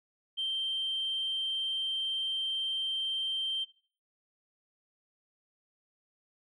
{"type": "tone", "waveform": "sine", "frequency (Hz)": 3139, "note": "G7", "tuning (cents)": 2, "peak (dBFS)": -29, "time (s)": [0.37, 3.65], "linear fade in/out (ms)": 20, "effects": ["noise-tail reverb RT60 0.4 s tail -17 dB re dry", "tanh soft clip ceiling -26 dBFS"]}